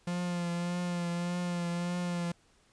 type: tone with vibrato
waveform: 45% pulse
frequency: 174.61 Hz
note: F3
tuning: in tune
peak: -31 dBFS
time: 0.07-2.32 s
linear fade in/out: 5 ms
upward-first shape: triangle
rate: 1.7 Hz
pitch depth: 30 cents each way
effects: pink hiss -66 dBFS RMS until 2.72 s + resampled to 22050 Hz